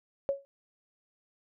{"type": "tone with exponential decay", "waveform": "sine", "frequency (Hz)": 554.4, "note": "C#5", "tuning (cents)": 0, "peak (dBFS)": -22, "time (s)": [0.29, 0.45], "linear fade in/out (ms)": 0, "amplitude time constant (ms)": 34, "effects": []}